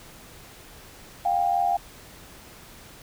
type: tone pair together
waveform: sine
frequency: 708.2 / 793 Hz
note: F5 / G5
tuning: +24 / +20 cents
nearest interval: major second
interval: 196 cents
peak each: -23 dBFS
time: 1.25-1.77 s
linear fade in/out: 5 ms
effects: pink hiss -47 dBFS RMS until 3.02 s